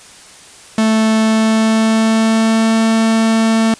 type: tone with pitch glide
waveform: 45% pulse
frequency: 220 to 223.8 Hz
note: A3 to A3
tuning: 0 to +30 cents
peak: -10 dBFS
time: 0.78-3.74 s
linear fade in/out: 2 ms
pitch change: +30 cents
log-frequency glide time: 1.2-2.76 s
effects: white hiss -39 dBFS RMS until 3.79 s + resampled to 22050 Hz